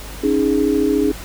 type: chord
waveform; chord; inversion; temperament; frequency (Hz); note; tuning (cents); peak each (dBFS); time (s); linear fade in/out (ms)
sine; C# suspended second; none; equal; 277.2 / 311.1 / 415.3; C#4 / D#4 / G#4; 0 / 0 / 0; -18; 0.23-1.12; 10
effects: added 50 Hz sine -33 dBFS peak until 1.24 s + pink hiss -35 dBFS RMS until 1.24 s